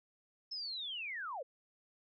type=linear sweep; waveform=sine; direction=down; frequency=5290 to 466.2 Hz; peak=-39 dBFS; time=0.51-1.43 s; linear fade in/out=10 ms; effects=none